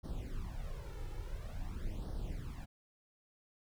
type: noise with flanger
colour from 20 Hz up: brown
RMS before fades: -41 dBFS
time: 0.03-2.66 s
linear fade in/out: 20 ms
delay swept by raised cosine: 0.2 to 2.3 ms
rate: 0.48 Hz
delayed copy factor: +0.9
effects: none